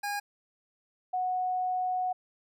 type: tone pair in turn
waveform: 25% pulse / sine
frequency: 817 / 735.7 Hz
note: G#5 / F#5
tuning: -29 / -10 cents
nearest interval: major second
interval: 181 cents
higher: first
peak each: -27 dBFS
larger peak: neither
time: 0.03-0.2 / 1.13-2.13 s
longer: second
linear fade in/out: 10 ms
effects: none